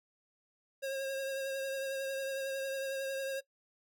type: tone with vibrato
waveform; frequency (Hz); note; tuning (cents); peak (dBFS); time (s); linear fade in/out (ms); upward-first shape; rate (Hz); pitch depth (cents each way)
square; 540; C#5; -45; -35; 0.82-3.41; 20; triangle; 11; 24
effects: noise-tail reverb RT60 0.1 s tail -20 dB re dry